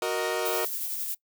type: chord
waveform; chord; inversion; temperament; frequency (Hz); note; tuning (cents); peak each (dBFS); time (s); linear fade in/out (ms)
sawtooth; D# minor; first; equal; 370 / 466.2 / 622.3; F#4 / A#4 / D#5; 0 / 0 / 0; -27 / -26 / -28; 0.02-0.65; 2
type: noise with tremolo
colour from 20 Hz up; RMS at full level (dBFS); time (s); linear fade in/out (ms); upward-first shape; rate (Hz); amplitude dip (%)
violet; -31; 0.45-1.15; 10; sine; 11; 30
effects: noise-tail reverb RT60 0.1 s tail -22 dB re dry